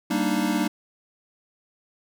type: chord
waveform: square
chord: Eb major seventh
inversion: first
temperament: equal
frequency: 196 / 233.1 / 293.7 / 311.1 Hz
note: G3 / Bb3 / D4 / Eb4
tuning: 0 / 0 / 0 / 0 cents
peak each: -28 dBFS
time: 0.1-0.68 s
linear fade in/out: 10 ms
effects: none